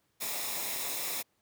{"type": "noise with comb filter", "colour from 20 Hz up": "white", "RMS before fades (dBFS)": -35, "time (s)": [0.2, 1.23], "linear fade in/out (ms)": 20, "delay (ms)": 0.66, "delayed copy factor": -0.55, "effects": ["pink hiss -74 dBFS RMS until 1.41 s", "high-pass 80 Hz 12 dB/octave"]}